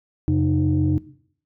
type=tone cluster; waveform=sine; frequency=89.2 / 135.9 / 306.9 Hz; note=F2 / C#3 / D#4; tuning=+37 / -34 / -24 cents; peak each=-20 dBFS; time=0.28-0.98 s; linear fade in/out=0 ms; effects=noise-tail reverb RT60 0.6 s tail -17 dB re dry + tanh soft clip ceiling -10 dBFS